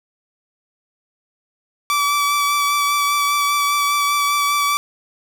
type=tone with vibrato; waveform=sawtooth; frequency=1154 Hz; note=D6; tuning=31 cents flat; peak=-12 dBFS; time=1.9-4.77 s; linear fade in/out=0 ms; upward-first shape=sine; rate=5 Hz; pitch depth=16 cents each way; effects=none